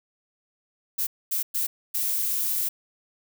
violet noise bursts at uneven times, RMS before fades -26 dBFS, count 4, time 0.98-1.07 / 1.31-1.43 / 1.54-1.67 / 1.94-2.69 s, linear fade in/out 10 ms, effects none

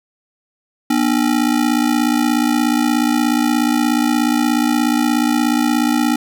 square ring-modulated tone, 270.7 Hz, C#4, 41 cents flat, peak -11 dBFS, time 0.9-6.16 s, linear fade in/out 5 ms, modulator 28.4 Hz, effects none

